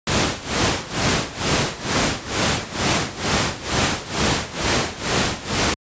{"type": "noise with tremolo", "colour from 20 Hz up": "pink", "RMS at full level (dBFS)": -17, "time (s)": [0.07, 5.74], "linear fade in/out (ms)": 2, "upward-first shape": "sine", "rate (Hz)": 2.2, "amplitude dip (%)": 85, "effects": ["high-pass 80 Hz 12 dB/octave", "resampled to 16000 Hz"]}